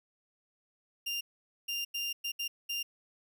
30% pulse tone bursts at uneven times, 2794 Hz, F7, in tune, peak -30 dBFS, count 6, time 1.06-1.21 / 1.68-1.85 / 1.94-2.13 / 2.24-2.32 / 2.39-2.48 / 2.69-2.83 s, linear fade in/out 10 ms, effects none

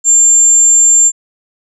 sine tone, 7320 Hz, A#8, 32 cents flat, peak -4 dBFS, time 0.04-1.12 s, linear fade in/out 50 ms, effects none

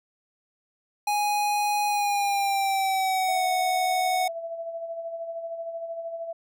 square tone with pitch glide, 829 to 738.6 Hz, G#5 to F#5, -3 to -3 cents, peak -23 dBFS, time 1.07-4.28 s, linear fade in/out 5 ms, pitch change -200 cents, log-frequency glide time 1.87-3.46 s
sine tone with tremolo, 666 Hz, E5, 18 cents sharp, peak -29 dBFS, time 3.28-6.33 s, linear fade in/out 5 ms, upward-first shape sine, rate 13 Hz, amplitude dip 50%
effects none

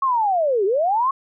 sine linear two-way sweep, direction down then up, 1108.7 to 370 to 1108.7 Hz, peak -16 dBFS, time 0.02-1.11 s, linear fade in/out 5 ms, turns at 0.65 s, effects none

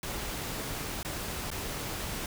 pink noise with dropouts, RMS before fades -36 dBFS, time 0.03-2.26 s, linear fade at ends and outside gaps 2 ms, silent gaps 1.03-1.048 / 1.504-1.514 s, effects none

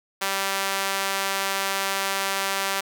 sawtooth tone with high-pass filter, 195.1 Hz, G3, 8 cents flat, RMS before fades -26 dBFS, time 0.21-2.81 s, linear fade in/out 10 ms, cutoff 930 Hz, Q 0.66, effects none

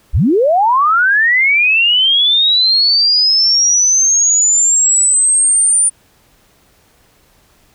sine linear sweep, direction up, 33.06 to 9300 Hz, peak -8 dBFS, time 0.13-5.9 s, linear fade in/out 20 ms, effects pink hiss -52 dBFS RMS until 7.74 s

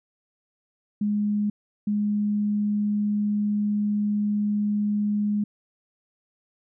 sine tone pair in turn, 207.7 / 207.7 Hz, G#3 / G#3, 0 / 0 cents, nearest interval unison, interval 0 cents, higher neither, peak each -21 dBFS, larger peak neither, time 1.01-1.5 / 1.87-5.44 s, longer second, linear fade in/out 5 ms, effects none

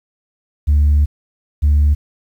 sine tone pair in turn, 73.42 / 73.42 Hz, D2 / D2, 0 / 0 cents, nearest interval unison, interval 0 cents, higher neither, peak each -7 dBFS, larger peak neither, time 0.67-1.06 / 1.62-1.95 s, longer first, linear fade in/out 20 ms, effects tanh soft clip ceiling -7 dBFS + 8-bit

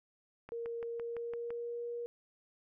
click train, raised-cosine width 0.5 ms, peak -33 dBFS, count 7, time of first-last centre 0.49-1.505 s, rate 5.91 Hz
sine tone with pitch glide, 466.2 to 474.6 Hz, A#4 to A#4, 0 to +31 cents, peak -37 dBFS, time 0.52-2.06 s, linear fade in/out 0 ms, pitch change +31 cents, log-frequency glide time 0.86-1.84 s
effects none

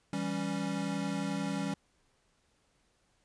square chord, C# diminished, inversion first, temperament equal, 164.81 / 196 / 277.2 Hz, E3 / G3 / C#4, 0 / 0 / 0 cents, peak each -39 / -36 / -37 dBFS, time 0.13-1.74 s, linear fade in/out 2 ms, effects pink hiss -72 dBFS RMS until 3.24 s + resampled to 22050 Hz

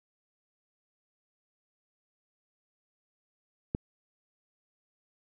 click, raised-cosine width 3 ms, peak -16 dBFS, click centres 3.749 s, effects none

